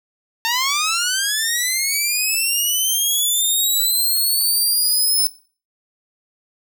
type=linear sweep; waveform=10% pulse; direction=up; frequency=898 to 5274 Hz; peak=-9 dBFS; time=0.45-5.27 s; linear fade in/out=0 ms; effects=noise-tail reverb RT60 0.4 s tail -19 dB re dry